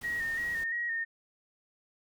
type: noise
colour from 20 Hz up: pink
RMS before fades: -48 dBFS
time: 0.01-0.64 s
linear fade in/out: 5 ms
type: tone with vibrato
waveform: sine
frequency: 1864.7 Hz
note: A#6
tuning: in tune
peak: -30 dBFS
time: 0.03-1.05 s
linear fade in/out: 20 ms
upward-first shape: square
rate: 2.9 Hz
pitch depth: 31 cents each way
effects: none